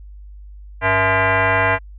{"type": "tone with frequency modulation", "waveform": "sine", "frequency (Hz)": 477.6, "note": "A#4", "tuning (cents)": 42, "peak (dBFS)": -13, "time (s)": [0.81, 1.79], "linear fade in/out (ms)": 50, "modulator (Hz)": 378, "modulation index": 4.8, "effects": ["added 50 Hz sine -35 dBFS peak until 1.98 s"]}